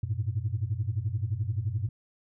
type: tone cluster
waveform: sine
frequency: 95.1 / 106.7 / 118.2 Hz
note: F#2 / G#2 / A#2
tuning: +48 / +47 / +24 cents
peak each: -31 dBFS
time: 0.03-1.89 s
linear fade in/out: 5 ms
effects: tanh soft clip ceiling -20 dBFS